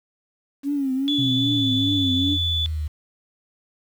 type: tone with vibrato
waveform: sine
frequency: 273.9 Hz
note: C#4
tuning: 21 cents flat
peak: -20 dBFS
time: 0.63-2.38 s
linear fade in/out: 50 ms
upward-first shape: triangle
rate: 2.5 Hz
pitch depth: 110 cents each way
type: tone with pitch glide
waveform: sine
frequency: 3439 to 3469 Hz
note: A7 to A7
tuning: -40 to -25 cents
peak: -21 dBFS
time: 1.08-2.66 s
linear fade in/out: 0 ms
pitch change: +15 cents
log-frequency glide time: 1.2-1.36 s
type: exponential sweep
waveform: sine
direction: down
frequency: 130 to 74.5 Hz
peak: -23 dBFS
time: 1.18-2.88 s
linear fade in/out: 10 ms
effects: tanh soft clip ceiling -10 dBFS + 8-bit